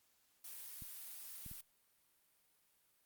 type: noise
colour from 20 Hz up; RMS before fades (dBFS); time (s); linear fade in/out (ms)
blue; -50; 0.44-1.61; 5
type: clicks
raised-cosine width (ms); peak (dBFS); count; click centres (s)
5; -40; 3; 0.822 / 1.463 / 1.514
effects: white hiss -75 dBFS RMS until 3.05 s + Opus 48 kbps